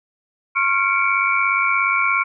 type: tone cluster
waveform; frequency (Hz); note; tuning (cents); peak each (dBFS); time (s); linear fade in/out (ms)
sine; 1083 / 1385 / 2234 / 2331; C#6 / F6 / C#7 / D7; -41 / -15 / +13 / -14; -21; 0.55-2.24; 20
effects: none